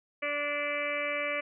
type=harmonic tone; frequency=291.2 Hz; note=D4; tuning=15 cents flat; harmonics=1 / 2 / 4 / 5 / 6 / 7 / 8 / 9 / 10; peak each=-45 / -34 / -39 / -45 / -41 / -37 / -34 / -44 / -46 dBFS; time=0.22-1.41 s; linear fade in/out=10 ms; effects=none